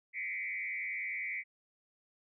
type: tone with frequency modulation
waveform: sine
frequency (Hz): 2163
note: C#7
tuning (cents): -43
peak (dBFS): -35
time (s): 0.13-1.44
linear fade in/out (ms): 50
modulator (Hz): 90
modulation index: 2.1
effects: none